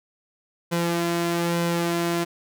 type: tone with flanger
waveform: sawtooth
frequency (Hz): 170.7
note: F3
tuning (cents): -39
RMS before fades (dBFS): -24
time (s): 0.71-2.25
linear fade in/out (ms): 20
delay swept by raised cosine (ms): 2 to 3.1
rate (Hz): 1.1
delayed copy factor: +0.5
effects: none